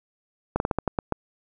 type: slowing click train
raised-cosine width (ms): 1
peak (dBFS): -9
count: 8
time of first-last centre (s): 0.56-1.123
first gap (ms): 41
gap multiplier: 1.22
effects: none